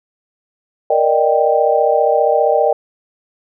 sine chord, Eb major seventh, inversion second, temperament equal, 466.2 / 587.3 / 622.3 / 784 Hz, Bb4 / D5 / Eb5 / G5, 0 / 0 / 0 / 0 cents, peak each -16 dBFS, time 0.9-2.73 s, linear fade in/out 5 ms, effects none

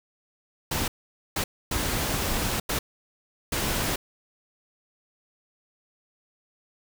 pink noise bursts at uneven times, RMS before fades -27 dBFS, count 5, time 0.71-0.88 / 1.36-1.44 / 1.71-2.6 / 2.69-2.79 / 3.52-3.96 s, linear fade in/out 5 ms, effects none

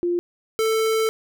sine / square tone pair in turn, 349.2 / 442.7 Hz, F4 / A4, 0 / +11 cents, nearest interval major third, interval 411 cents, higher second, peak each -19 / -19 dBFS, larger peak neither, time 0.03-0.19 / 0.59-1.09 s, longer second, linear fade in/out 0 ms, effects none

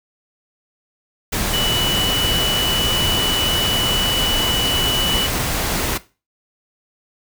sine tone in noise, 2960 Hz, F#7, in tune, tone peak -18 dBFS, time 1.53-5.27 s, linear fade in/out 10 ms, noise pink, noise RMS -21 dBFS, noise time 1.32-5.98 s, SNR 0 dB, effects noise-tail reverb RT60 0.3 s tail -17 dB re dry

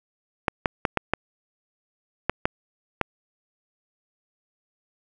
clicks, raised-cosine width 0.5 ms, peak -5 dBFS, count 8, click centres 0.482 / 0.658 / 0.852 / 0.973 / 1.136 / 2.296 / 2.455 / 3.013 s, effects none

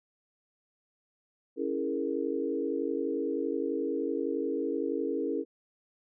sine chord, A# half-diminished seventh, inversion first, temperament equal, 277.2 / 329.6 / 415.3 / 466.2 Hz, C#4 / E4 / G#4 / A#4, 0 / 0 / 0 / 0 cents, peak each -34 dBFS, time 1.56-5.45 s, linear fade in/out 50 ms, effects none

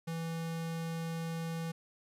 square tone, 164.81 Hz, E3, in tune, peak -36 dBFS, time 0.07-1.72 s, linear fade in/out 10 ms, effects resampled to 32000 Hz + 12-bit

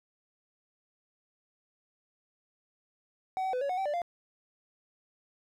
triangle tone with pitch steps, 754 / 759 / 503 / 561 / 733 / 771 / 589 / 695 Hz, F#5 / F#5 / B4 / C#5 / F#5 / G5 / D5 / F5, +32 / +44 / +32 / +21 / -16 / -29 / +5 / -9 cents, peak -27 dBFS, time 3.37-4.018 s, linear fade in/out 0 ms, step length 81 ms, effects none

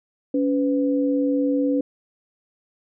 sine tone pair together, 281.1 / 500.9 Hz, C#4 / B4, +24 / +24 cents, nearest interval minor seventh, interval 1000 cents, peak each -19 / -24 dBFS, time 0.34-1.81 s, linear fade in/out 5 ms, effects none

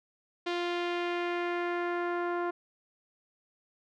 sawtooth tone with low-pass filter sweep, 349.2 Hz, F4, in tune, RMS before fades -32 dBFS, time 0.46-2.51 s, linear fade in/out 10 ms, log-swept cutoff 3700 to 1300 Hz, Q 1.6, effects none

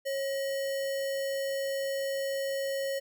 sine tone with sample-and-hold, 547 Hz, C#5, 23 cents flat, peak -29 dBFS, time 0.05-3 s, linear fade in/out 20 ms, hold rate 2450 Hz, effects none

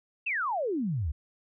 sine exponential sweep, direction down, 2767 to 65.41 Hz, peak -27 dBFS, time 0.26-1.12 s, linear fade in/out 10 ms, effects none

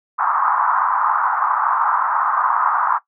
white band-pass noise, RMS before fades -18 dBFS, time 0.18-2.99 s, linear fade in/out 20 ms, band 870 to 1300 Hz, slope 48 dB/octave, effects noise-tail reverb RT60 0.1 s tail -17 dB re dry

